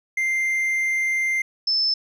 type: tone pair in turn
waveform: triangle / sine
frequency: 2093 / 5264 Hz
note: C7 / E8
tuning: 0 / -3 cents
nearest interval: octave + major third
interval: 1597 cents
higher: second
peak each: -18 dBFS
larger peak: neither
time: 0.17-1.42 / 1.67-1.94 s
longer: first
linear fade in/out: 5 ms
effects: none